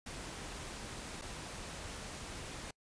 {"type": "noise with dropouts", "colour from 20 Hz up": "pink", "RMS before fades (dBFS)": -45, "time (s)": [0.06, 2.71], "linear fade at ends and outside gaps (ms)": 5, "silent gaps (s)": [1.214, 1.219], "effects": ["noise-tail reverb RT60 0.1 s tail -26 dB re dry", "resampled to 22050 Hz"]}